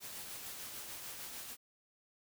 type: noise with tremolo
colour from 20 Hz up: white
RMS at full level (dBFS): -45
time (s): 0-1.57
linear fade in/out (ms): 50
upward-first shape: sine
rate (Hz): 6.7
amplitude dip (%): 30
effects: none